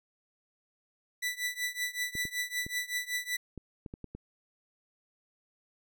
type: tone with tremolo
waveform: sawtooth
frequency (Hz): 1975.5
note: B6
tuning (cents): 0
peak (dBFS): -25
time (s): 1.22-3.37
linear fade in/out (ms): 10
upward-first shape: triangle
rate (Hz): 5.3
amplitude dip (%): 95
type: clicks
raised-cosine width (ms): 3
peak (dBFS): -28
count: 8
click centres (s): 2.153 / 2.253 / 2.665 / 3.577 / 3.862 / 3.939 / 4.043 / 4.15
effects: none